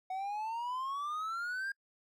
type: exponential sweep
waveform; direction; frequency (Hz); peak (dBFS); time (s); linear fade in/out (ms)
triangle; up; 740 to 1624; -33; 0.1-1.72; 5
effects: noise-tail reverb RT60 0.1 s tail -26 dB re dry